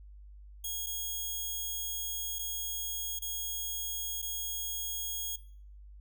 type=tone with dropouts; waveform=5% pulse; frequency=3300 Hz; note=G#7; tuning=12 cents flat; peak=-26 dBFS; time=0.64-5.36 s; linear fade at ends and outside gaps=5 ms; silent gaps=0.863-0.867 / 2.387-2.391 / 3.19-3.22 / 4.218-4.225 s; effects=noise-tail reverb RT60 0.5 s tail -18 dB re dry + added 50 Hz sine -48 dBFS peak until 6 s